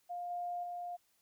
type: tone with level steps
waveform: sine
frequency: 705 Hz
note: F5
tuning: 16 cents sharp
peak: -38 / -36 / -39 dBFS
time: 0.09-0.97 s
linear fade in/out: 20 ms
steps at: 0.3 / 0.63 s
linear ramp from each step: 5 ms
effects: white hiss -74 dBFS RMS until 1.21 s